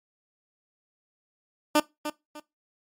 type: tone with echo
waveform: 15% pulse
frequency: 300 Hz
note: D4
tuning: 37 cents sharp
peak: -11 dBFS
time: 1.75-1.8 s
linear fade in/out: 5 ms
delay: 300 ms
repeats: 2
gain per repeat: -11 dB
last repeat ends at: 2.4 s
effects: noise-tail reverb RT60 0.2 s tail -20 dB re dry + MP3 64 kbps